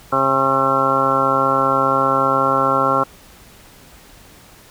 harmonic tone, 134.9 Hz, C#3, 47 cents flat, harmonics 1 / 2 / 3 / 4 / 5 / 6 / 7 / 8 / 9 / 10, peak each -29 / -25 / -26 / -21 / -27 / -24 / -30 / -19 / -29 / -18 dBFS, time 0.12-3.04 s, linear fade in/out 10 ms, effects pink hiss -45 dBFS RMS until 4.7 s

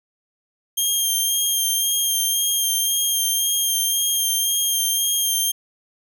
10% pulse tone with vibrato, 3200 Hz, G7, 35 cents sharp, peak -11 dBFS, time 0.77-5.52 s, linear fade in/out 10 ms, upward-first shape sine, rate 1.9 Hz, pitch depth 21 cents each way, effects none

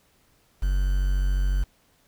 triangle tone with quantisation, 47 Hz, F#1, 28 cents sharp, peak -18 dBFS, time 0.62-1.64 s, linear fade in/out 10 ms, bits 7, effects pink hiss -63 dBFS RMS until 2.07 s

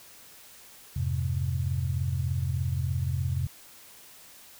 sine chord, F minor, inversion none, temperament equal with one note detuned, 87.31 / 104.25 / 130.81 Hz, F2 / Ab2 / C3, 0 / +7 / 0 cents, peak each -29 / -34 / -29 dBFS, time 0.96-3.47 s, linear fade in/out 5 ms, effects white hiss -51 dBFS RMS until 4.59 s

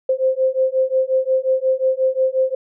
sine beating tone pair, 520 / 525.6 Hz, C5 / C5, -11 / +8 cents, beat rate 5.6 Hz, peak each -18 dBFS, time 0.09-2.55 s, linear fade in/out 5 ms, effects none

